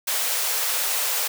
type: high-pass noise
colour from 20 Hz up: white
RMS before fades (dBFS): -24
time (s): 0.07-1.28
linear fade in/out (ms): 10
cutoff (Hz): 440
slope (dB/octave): 96
effects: none